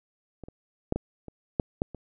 clicks, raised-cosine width 2 ms, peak -27 / -30 / -11 / -15 / -27 / -10 / -12 / -26 dBFS, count 8, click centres 0.437 / 0.485 / 0.924 / 0.96 / 1.283 / 1.598 / 1.819 / 1.947 s, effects none

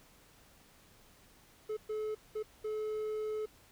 triangle tone bursts at uneven times, 430.1 Hz, A4, 39 cents flat, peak -32 dBFS, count 4, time 1.69-1.77 / 1.89-2.15 / 2.35-2.43 / 2.64-3.46 s, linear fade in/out 10 ms, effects pink hiss -62 dBFS RMS until 3.71 s

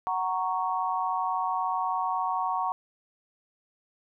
sine chord, F# major, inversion none, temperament equal with one note detuned, 745.1 / 932.3 / 1108.7 Hz, F#5 / A#5 / C#6, +12 / 0 / 0 cents, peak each -30 dBFS, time 0.07-2.72 s, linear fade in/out 0 ms, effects none

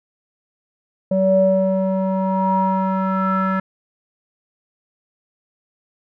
square tone with low-pass filter sweep, 190 Hz, F#3, 46 cents sharp, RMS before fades -18 dBFS, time 1.11-3.6 s, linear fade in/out 5 ms, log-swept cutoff 510 to 1500 Hz, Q 7.2, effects none

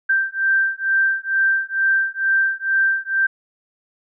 sine beating tone pair, 1568 / 1570.2 Hz, G6 / G6, 0 / +2 cents, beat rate 2.2 Hz, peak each -19 dBFS, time 0.09-3.27 s, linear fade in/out 10 ms, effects none

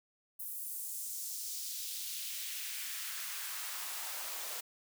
white noise with high-pass filter sweep, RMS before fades -41 dBFS, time 0.39-4.61 s, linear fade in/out 10 ms, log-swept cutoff 12000 to 520 Hz, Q 1.3, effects none

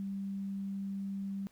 sine tone, 196.4 Hz, G3, 4 cents sharp, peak -35 dBFS, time 0-1.47 s, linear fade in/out 0 ms, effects pink hiss -67 dBFS RMS until 1.51 s

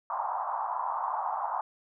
white band-pass noise, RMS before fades -32 dBFS, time 0.1-1.61 s, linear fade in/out 2 ms, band 740 to 1100 Hz, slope 48 dB/octave, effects none

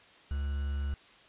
triangle tone with quantisation, 70.6 Hz, C#2, 32 cents sharp, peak -28 dBFS, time 0.31-0.94 s, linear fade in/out 0 ms, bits 8, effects white hiss -57 dBFS RMS until 1.28 s + resampled to 8000 Hz

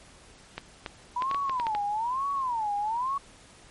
clicks, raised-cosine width 0.3 ms, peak -17 dBFS, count 9, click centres 0.58 / 0.862 / 1.222 / 1.313 / 1.346 / 1.496 / 1.599 / 1.668 / 1.75 s
sine tone with vibrato, 957 Hz, A#5, 45 cents sharp, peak -26 dBFS, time 1.16-3.18 s, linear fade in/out 5 ms, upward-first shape sine, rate 1.1 Hz, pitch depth 280 cents each way
effects pink hiss -53 dBFS RMS until 3.7 s + MP3 48 kbps

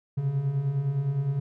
triangle beating tone pair, 130.81 / 140.61 Hz, C3 / C#3, 0 / +25 cents, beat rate 9.8 Hz, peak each -30 / -23 dBFS, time 0.17-1.4 s, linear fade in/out 10 ms, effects none

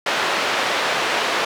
pink band-pass noise, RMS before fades -21 dBFS, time 0.06-1.45 s, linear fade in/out 5 ms, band 550 to 3600 Hz, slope 12 dB/octave, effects none

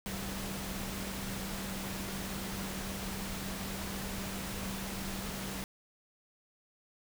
sine tone in noise, 193.6 Hz, G3, 21 cents flat, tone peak -41 dBFS, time 0.06-5.64 s, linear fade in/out 0 ms, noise pink, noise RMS -40 dBFS, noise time 0.06-5.64 s, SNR -4 dB, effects none

